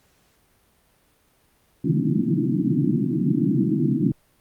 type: band-pass noise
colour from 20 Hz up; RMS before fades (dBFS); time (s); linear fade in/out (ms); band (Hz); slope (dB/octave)
pink; -21; 1.84-4.12; 2; 130 to 340; 96
effects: pink hiss -62 dBFS RMS until 4.4 s + Opus 48 kbps